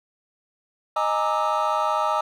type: tone cluster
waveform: triangle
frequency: 620 / 832 / 927 / 1186 / 1300 Hz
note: D#5 / G#5 / A#5 / D6 / E6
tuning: -6 / +3 / -10 / +17 / -24 cents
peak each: -25 dBFS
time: 0.96-2.21 s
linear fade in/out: 5 ms
effects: none